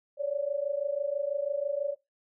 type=tone pair together; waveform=sine; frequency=554.4 / 580.5 Hz; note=C#5 / D5; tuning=0 / -20 cents; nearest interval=minor second; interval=80 cents; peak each=-31 / -30 dBFS; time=0.17-1.96 s; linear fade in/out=50 ms; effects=noise-tail reverb RT60 0.2 s tail -20 dB re dry